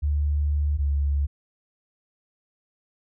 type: tone pair in turn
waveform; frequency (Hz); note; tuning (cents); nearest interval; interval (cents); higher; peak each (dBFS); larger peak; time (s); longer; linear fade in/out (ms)
sine; 73.3 / 71.13; D2 / C#2; -3 / +45; minor second; 52; first; -20; neither; 0.02-0.78 / 0.78-1.27; first; 20
effects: none